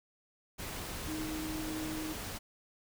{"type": "tone in noise", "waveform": "sine", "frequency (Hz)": 312.6, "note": "D#4", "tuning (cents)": 8, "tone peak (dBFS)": -37, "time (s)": [1.07, 2.14], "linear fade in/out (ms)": 20, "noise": "pink", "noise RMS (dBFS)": -41, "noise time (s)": [0.58, 2.39], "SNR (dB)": 1, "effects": []}